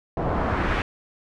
pink noise with low-pass filter sweep, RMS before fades -24 dBFS, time 0.17-0.82 s, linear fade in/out 2 ms, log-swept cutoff 770 to 2200 Hz, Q 1.3, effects none

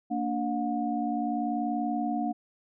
sine tone cluster, 230.4 / 291 / 720 Hz, A#3 / D4 / F#5, -20 / -16 / -47 cents, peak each -31 dBFS, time 0.1-2.33 s, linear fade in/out 20 ms, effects none

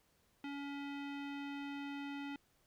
square tone with low-pass filter, 282.5 Hz, C#4, 33 cents sharp, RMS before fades -44 dBFS, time 0.44-2.36 s, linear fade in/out 2 ms, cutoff 2800 Hz, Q 2.1, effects pink hiss -74 dBFS RMS until 2.66 s

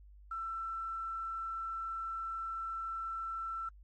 sine tone with quantisation, 1337 Hz, E6, 24 cents sharp, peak -36 dBFS, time 0.31-3.69 s, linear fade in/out 5 ms, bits 11, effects added 50 Hz sine -53 dBFS peak until 3.83 s + MP3 32 kbps

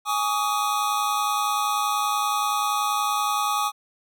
square chord, Ab suspended fourth, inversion none, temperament equal with one note detuned, 830.6 / 1134 / 1244.5 Hz, Ab5 / Db6 / Eb6, 0 / +39 / 0 cents, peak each -27 dBFS, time 0.05-3.72 s, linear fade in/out 50 ms, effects none

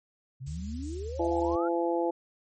sine exponential sweep, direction up, 123.47 to 1453 Hz, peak -36 dBFS, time 0.4-1.69 s, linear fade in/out 20 ms
violet noise, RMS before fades -43 dBFS, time 0.46-1.56 s, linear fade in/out 10 ms
sine tone with pitch glide, 75.3 to 75.74 Hz, D2 to D#2, +44 to -46 cents, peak -35 dBFS, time 0.47-1.56 s, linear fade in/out 5 ms, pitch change +10 cents, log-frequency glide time 0.58-0.66 s
harmonic tone, 170 Hz, F3, 46 cents flat, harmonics 2 / 3 / 4 / 5, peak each -28 / -30 / -34 / -33 dBFS, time 1.19-2.11 s, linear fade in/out 10 ms
effects MP3 32 kbps

